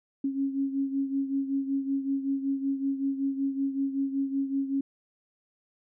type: beating tone pair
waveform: sine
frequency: 272.7 / 278 Hz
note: C#4 / C#4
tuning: -28 / +5 cents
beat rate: 5.3 Hz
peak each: -27 / -33 dBFS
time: 0.24-4.81 s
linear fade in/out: 5 ms
effects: none